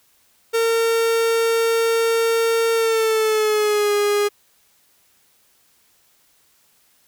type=tone with pitch glide; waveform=45% pulse; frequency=456.9 to 411.8 Hz; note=A#4 to G#4; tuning=-35 to -15 cents; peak=-16 dBFS; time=0.53-4.29 s; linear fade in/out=20 ms; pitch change=-180 cents; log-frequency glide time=2.73-3.93 s; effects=white hiss -59 dBFS RMS until 7.07 s